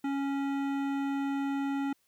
sine tone with hard clipping, 277.2 Hz, C#4, in tune, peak -31 dBFS, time 0.04-1.93 s, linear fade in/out 5 ms, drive 15 dB, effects white hiss -72 dBFS RMS until 2.07 s

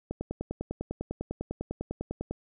click train, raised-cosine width 2 ms, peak -20 dBFS, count 23, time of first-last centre 0.11-2.31 s, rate 10 Hz, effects none

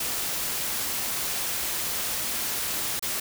white noise with dropouts, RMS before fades -29 dBFS, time 0-3.2 s, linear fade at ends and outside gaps 5 ms, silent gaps 2.995-3.024 s, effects none

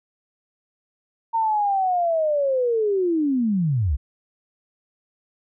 sine linear sweep, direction down, 920 to 58.27 Hz, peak -18 dBFS, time 1.33-3.97 s, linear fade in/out 20 ms, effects none

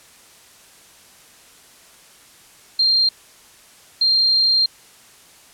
sine tone bursts at uneven times, 4188 Hz, C8, 1 cent sharp, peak -13 dBFS, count 2, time 2.79-3.09 / 4.01-4.66 s, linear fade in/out 5 ms, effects white hiss -48 dBFS RMS until 5.53 s + low-pass 11000 Hz 12 dB/octave

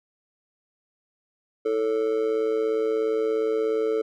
triangle tone with amplitude modulation, 441.1 Hz, A4, 4 cents sharp, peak -16 dBFS, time 1.65-4.02 s, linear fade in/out 10 ms, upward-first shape sine, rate 117 Hz, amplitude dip 75%, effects none

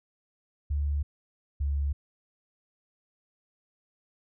sine tone pair in turn, 72.3 / 70.85 Hz, D2 / C#2, -27 / +38 cents, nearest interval unison, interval 35 cents, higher first, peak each -25 dBFS, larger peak neither, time 0.7-1.03 / 1.6-1.93 s, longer neither, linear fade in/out 10 ms, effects none

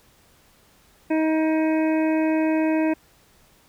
harmonic tone, 315.7 Hz, D#4, 25 cents sharp, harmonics 1 / 2 / 3 / 5 / 6 / 7 / 8, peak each -19 / -26 / -32 / -37 / -39 / -40 / -36 dBFS, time 1.1-2.94 s, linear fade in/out 10 ms, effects pink hiss -57 dBFS RMS until 3.68 s

